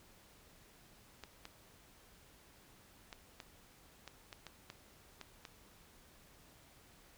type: clicks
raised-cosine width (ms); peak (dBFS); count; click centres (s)
0.2; -30; 10; 1.237 / 1.454 / 3.128 / 3.402 / 4.077 / 4.328 / 4.467 / 4.701 / 5.213 / 5.452
effects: pink hiss -63 dBFS RMS until 7.17 s